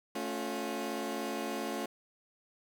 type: chord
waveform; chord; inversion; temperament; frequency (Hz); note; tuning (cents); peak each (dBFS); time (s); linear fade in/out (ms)
20% pulse; A augmented; none; equal with one note detuned; 220 / 277.2 / 356.6; A3 / C#4 / E#4; 0 / 0 / +36; -34; 0.15-1.86; 5
effects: none